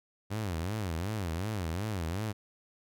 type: tone with vibrato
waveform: sawtooth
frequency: 94 Hz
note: F#2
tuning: 28 cents sharp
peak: -28 dBFS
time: 0.3-2.33 s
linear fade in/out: 20 ms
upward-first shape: sine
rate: 2.7 Hz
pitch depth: 280 cents each way
effects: none